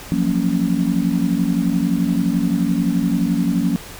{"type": "chord", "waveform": "sine", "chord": "Gb major seventh", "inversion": "third", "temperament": "just", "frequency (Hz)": [173.43, 185, 231.2, 277.5], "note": ["F3", "Gb3", "Bb3", "Db4"], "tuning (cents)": [-12, 0, -14, 2], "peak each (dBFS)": -21, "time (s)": [0.12, 3.76], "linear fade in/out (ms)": 0, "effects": ["pink hiss -36 dBFS RMS until 3.99 s"]}